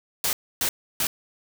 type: noise bursts at uneven times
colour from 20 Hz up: white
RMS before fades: -24 dBFS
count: 3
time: 0.24-0.33 / 0.61-0.69 / 1-1.07 s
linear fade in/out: 2 ms
effects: none